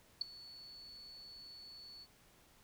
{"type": "tone with ADSR envelope", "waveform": "sine", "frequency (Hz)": 4435, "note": "C#8", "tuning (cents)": 0, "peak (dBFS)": -29, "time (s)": [0.21, 2.07], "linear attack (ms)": 5, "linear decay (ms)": 9, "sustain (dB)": -22, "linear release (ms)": 49, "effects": ["pink hiss -66 dBFS RMS until 2.63 s"]}